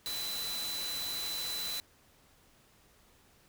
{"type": "tone in noise", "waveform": "sine", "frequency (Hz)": 4000, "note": "B7", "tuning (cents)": 21, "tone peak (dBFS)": -36, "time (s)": [0.06, 1.8], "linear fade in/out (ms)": 0, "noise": "white", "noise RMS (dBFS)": -40, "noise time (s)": [0.06, 1.8], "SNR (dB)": 1, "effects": ["pink hiss -64 dBFS RMS until 3.48 s"]}